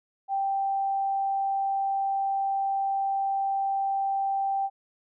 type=tone; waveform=sine; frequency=784 Hz; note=G5; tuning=in tune; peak=-24 dBFS; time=0.28-4.7 s; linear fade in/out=50 ms; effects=none